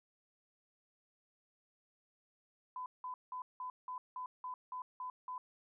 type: tone bursts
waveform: sine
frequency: 1007 Hz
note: B5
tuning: 33 cents sharp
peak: -40 dBFS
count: 10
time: 2.76-5.38 s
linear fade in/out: 2 ms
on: 100 ms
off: 180 ms
effects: none